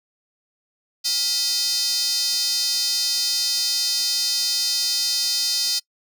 square tone with high-pass filter, 281.4 Hz, C#4, 26 cents sharp, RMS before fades -22 dBFS, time 1.04-5.8 s, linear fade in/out 20 ms, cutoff 4700 Hz, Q 5, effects noise-tail reverb RT60 0.1 s tail -24 dB re dry

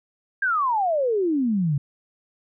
sine exponential sweep, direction down, 1634 to 134.6 Hz, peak -19 dBFS, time 0.42-1.78 s, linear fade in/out 5 ms, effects none

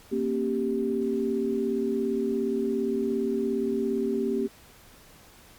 sine chord, G diminished, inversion first, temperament equal with one note detuned, 233.1 / 270.4 / 392 Hz, Bb3 / Db4 / G4, 0 / -43 / 0 cents, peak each -29 / -31 / -27 dBFS, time 0.11-4.48 s, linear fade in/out 20 ms, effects pink hiss -53 dBFS RMS until 5.58 s + Opus 48 kbps

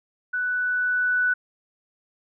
sine tone with level ramp, 1487 Hz, F#6, 8 cents sharp, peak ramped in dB -23 to -18 dBFS, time 0.33-1.34 s, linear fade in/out 10 ms, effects none

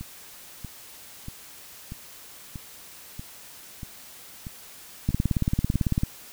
two click trains, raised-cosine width 5 ms, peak -23 / -10 dBFS, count 10 / 18, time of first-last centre 0.01-5.742 / 5.09-6.034 s, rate 1.57 / 18 Hz, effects white hiss -46 dBFS RMS until 6.32 s

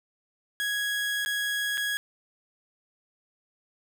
30% pulse tone with dropouts, 1661.2 Hz, G#6, in tune, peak -24 dBFS, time 0.6-1.97 s, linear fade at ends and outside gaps 0 ms, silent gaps 1.249-1.26 / 1.773-1.778 s, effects none

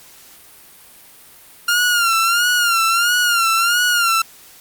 sawtooth tone with vibrato, 1396.9 Hz, F6, in tune, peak -10 dBFS, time 1.68-4.22 s, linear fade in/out 5 ms, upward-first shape sine, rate 1.5 Hz, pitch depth 81 cents each way, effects white hiss -44 dBFS RMS until 4.6 s + Opus 48 kbps

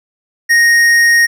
sine tone with tanh clipping, 1864.7 Hz, A#6, in tune, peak -8 dBFS, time 0.49-1.27 s, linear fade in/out 20 ms, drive 13 dB, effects none

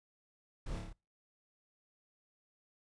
brown noise with echo, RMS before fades -40 dBFS, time 0.66-0.79 s, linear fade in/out 5 ms, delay 28 ms, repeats 5, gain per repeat -2 dB, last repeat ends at 0.93 s, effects noise-tail reverb RT60 0.3 s tail -26 dB re dry + resampled to 22050 Hz

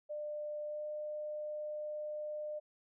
sine tone with pitch glide, 598 to 602.9 Hz, D5 to D5, +31 to +45 cents, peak -38 dBFS, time 0.09-2.6 s, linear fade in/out 20 ms, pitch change +14 cents, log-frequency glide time 0.67-0.86 s, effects none

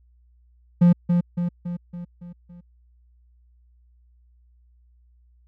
triangle tone with echo, 174.61 Hz, F3, in tune, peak -9 dBFS, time 0.81-0.93 s, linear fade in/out 10 ms, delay 280 ms, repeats 6, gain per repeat -5 dB, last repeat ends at 2.61 s, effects added 60 Hz sine -54 dBFS peak until 5.47 s

